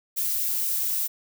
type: noise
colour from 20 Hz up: violet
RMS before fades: -26 dBFS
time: 0.16-1.08 s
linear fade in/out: 20 ms
effects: none